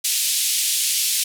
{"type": "band-pass noise", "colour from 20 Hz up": "white", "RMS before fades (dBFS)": -21, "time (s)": [0.04, 1.24], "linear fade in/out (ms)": 10, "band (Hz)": [2700, 12000], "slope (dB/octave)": 24, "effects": []}